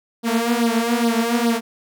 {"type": "tone with flanger", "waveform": "sawtooth", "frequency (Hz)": 233.1, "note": "A#3", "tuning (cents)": 0, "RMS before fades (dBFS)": -19, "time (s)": [0.23, 1.61], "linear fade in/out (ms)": 50, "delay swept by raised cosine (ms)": [0.2, 6.2], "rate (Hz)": 2.4, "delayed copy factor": 0.8, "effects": []}